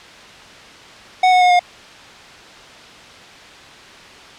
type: tone with pitch steps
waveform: square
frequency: 740 / 731.1 / 722.3 / 713.6 Hz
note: F#5 / F#5 / F#5 / F5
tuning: 0 / -21 / -42 / +37 cents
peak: -10 dBFS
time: 1.23-1.594 s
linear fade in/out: 5 ms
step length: 91 ms
effects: white hiss -39 dBFS RMS until 4.38 s + low-pass 4000 Hz 12 dB/octave